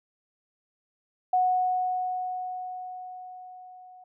sine tone with level ramp, 735 Hz, F#5, 12 cents flat, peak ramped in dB -19 to -47 dBFS, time 1.33-4.04 s, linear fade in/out 5 ms, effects none

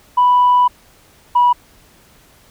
sine tone pair in turn, 987.8 / 975.3 Hz, B5 / B5, 0 / -22 cents, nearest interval unison, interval 22 cents, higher first, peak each -7 dBFS, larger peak neither, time 0.17-0.68 / 1.35-1.53 s, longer first, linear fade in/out 10 ms, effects tanh soft clip ceiling -5 dBFS + pink hiss -49 dBFS RMS until 2.5 s

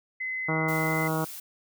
sine tone, 2040 Hz, C7, 44 cents flat, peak -29 dBFS, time 0.2-1.08 s, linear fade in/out 10 ms
harmonic tone, 159 Hz, D#3, 38 cents sharp, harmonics 1 / 2 / 3 / 4 / 5 / 6 / 7 / 8 / 9, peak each -29 / -32 / -34 / -35 / -36 / -37 / -37 / -38 / -39 dBFS, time 0.48-1.25 s, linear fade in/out 10 ms
blue noise, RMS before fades -40 dBFS, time 0.68-1.4 s, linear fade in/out 5 ms
effects none

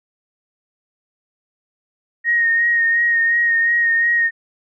sine tone with vibrato, 1863 Hz, A#6, 2 cents flat, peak -13 dBFS, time 2.24-4.31 s, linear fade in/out 50 ms, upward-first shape sine, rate 2.8 Hz, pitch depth 25 cents each way, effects none

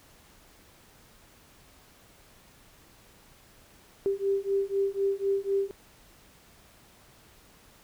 sine beating tone pair, 392 / 396 Hz, G4 / G4, 0 / +18 cents, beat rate 4 Hz, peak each -28 dBFS, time 4.06-5.71 s, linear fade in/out 0 ms, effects pink hiss -57 dBFS RMS until 7.83 s

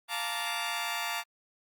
15% pulse chord, Bb major seventh, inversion second, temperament just, 699.2 / 874.1 / 932.3 / 1165.4 Hz, F5 / A5 / Bb5 / D6, +2 / -12 / 0 / -14 cents, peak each -31 dBFS, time 0.08-1.24 s, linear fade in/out 50 ms, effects Opus 32 kbps

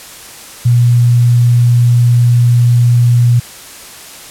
sine tone, 120.7 Hz, B2, 39 cents flat, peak -5 dBFS, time 0.65-3.4 s, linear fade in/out 10 ms, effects white hiss -32 dBFS RMS until 4.3 s + low-pass 12000 Hz 12 dB/octave

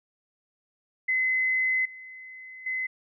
sine tone with level steps, 2039 Hz, C7, 45 cents flat, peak -22 / -41 / -27 dBFS, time 1.08-2.87 s, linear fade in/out 10 ms, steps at 1.85 / 2.66 s, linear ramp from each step 5 ms, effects none

